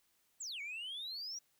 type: exponential two-way sweep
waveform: sine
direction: down then up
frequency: 8140 to 2199 to 5840 Hz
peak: -39 dBFS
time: 0.4-1.39 s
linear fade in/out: 10 ms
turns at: 0.61 s
effects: tanh soft clip ceiling -39 dBFS + white hiss -75 dBFS RMS until 1.59 s